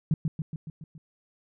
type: tone with echo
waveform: sine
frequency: 156.6 Hz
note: D#3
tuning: 11 cents sharp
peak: -19 dBFS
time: 0.11-0.14 s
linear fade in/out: 2 ms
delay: 140 ms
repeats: 6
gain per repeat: -4 dB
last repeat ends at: 0.98 s
effects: none